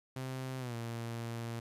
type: tone with pitch glide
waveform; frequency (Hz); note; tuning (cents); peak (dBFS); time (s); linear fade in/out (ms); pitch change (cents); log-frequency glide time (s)
sawtooth; 130.5 to 116.26; C3 to A#2; -4 to -4; -34; 0.16-1.6; 5; -200; 0.59-0.75
effects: resampled to 32000 Hz + 12-bit